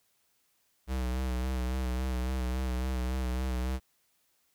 square tone with vibrato, 63.5 Hz, B1, 49 cents sharp, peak -30 dBFS, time 0.87-3.8 s, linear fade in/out 50 ms, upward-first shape sine, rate 3.6 Hz, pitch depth 41 cents each way, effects white hiss -72 dBFS RMS until 4.54 s

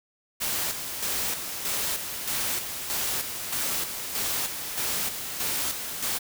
white noise with tremolo, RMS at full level -28 dBFS, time 0.4-6.19 s, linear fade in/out 20 ms, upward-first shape square, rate 1.6 Hz, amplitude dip 50%, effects none

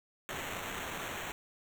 violet noise with sample-and-hold, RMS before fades -40 dBFS, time 0.29-1.32 s, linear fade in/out 0 ms, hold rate 4900 Hz, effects none

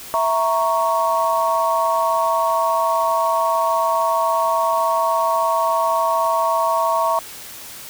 sine chord, A# diminished, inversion second, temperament equal, 659.3 / 932.3 / 1108.7 Hz, E5 / A#5 / C#6, 0 / 0 / 0 cents, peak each -20 dBFS, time 0.14-7.19 s, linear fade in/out 0 ms, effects white hiss -36 dBFS RMS until 7.89 s

